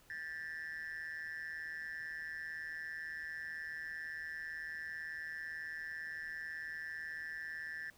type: tone with amplitude modulation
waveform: sine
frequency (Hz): 1760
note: A6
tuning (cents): 0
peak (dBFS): -35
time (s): 0.1-7.9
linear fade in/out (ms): 2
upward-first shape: sine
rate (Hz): 158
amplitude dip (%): 100
effects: tanh soft clip ceiling -37 dBFS + pink hiss -65 dBFS RMS until 7.97 s